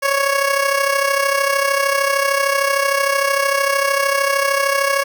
15% pulse tone with amplitude modulation, 554.4 Hz, C#5, in tune, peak -6 dBFS, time 0.02-5.04 s, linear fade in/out 20 ms, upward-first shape sine, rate 33.2 Hz, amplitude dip 60%, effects none

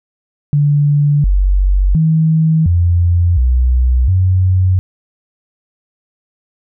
sine tone with pitch steps, 145.5 / 47.32 / 159.5 / 86.8 / 62.5 / 92.7 Hz, D3 / F#1 / D#3 / F2 / B1 / F#2, -16 / +40 / +43 / -10 / +21 / +4 cents, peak -8 dBFS, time 0.53-4.79 s, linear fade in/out 0 ms, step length 710 ms, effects none

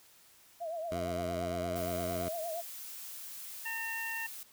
sine tone with vibrato, 659.3 Hz, E5, in tune, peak -35 dBFS, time 0.6-2.62 s, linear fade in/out 20 ms, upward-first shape triangle, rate 8.7 Hz, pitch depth 110 cents each way
10% pulse tone with pitch glide, 87.31 to 87.92 Hz, F2 to F2, 0 to +12 cents, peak -28 dBFS, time 0.91-2.29 s, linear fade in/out 10 ms, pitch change +12 cents, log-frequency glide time 1.51-1.65 s
blue noise, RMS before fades -45 dBFS, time 1.76-4.43 s, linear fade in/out 0 ms
harmonic tone, 910 Hz, A#5, 42 cents flat, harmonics 1 / 2 / 3, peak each -45 / -37 / -41 dBFS, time 3.65-4.27 s, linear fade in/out 10 ms
effects white hiss -61 dBFS RMS until 4.52 s

